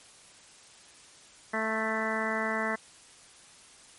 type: harmonic tone with a mistuned harmonic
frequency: 220.4 Hz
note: A3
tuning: 3 cents sharp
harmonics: 1 / 2 / 3 / 4 / 5 / 6 / 7 / 8 / 9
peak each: -35 / -37 / -35 / -38 / -37 / -38 / -39 / -35 / -35 dBFS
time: 1.53-2.76 s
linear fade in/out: 10 ms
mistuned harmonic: 5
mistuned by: -16 cents
effects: white hiss -54 dBFS RMS until 3.98 s + MP3 48 kbps